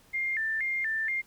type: tone with vibrato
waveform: sine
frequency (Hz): 1939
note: B6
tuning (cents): -32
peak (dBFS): -27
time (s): 0.13-1.22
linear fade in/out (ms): 20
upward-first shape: square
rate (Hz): 2.1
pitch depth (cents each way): 150
effects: pink hiss -60 dBFS RMS until 1.26 s